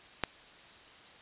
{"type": "click", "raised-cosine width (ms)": 0.3, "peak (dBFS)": -12, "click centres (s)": 0.237, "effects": ["white hiss -54 dBFS RMS until 1.21 s", "resampled to 8000 Hz"]}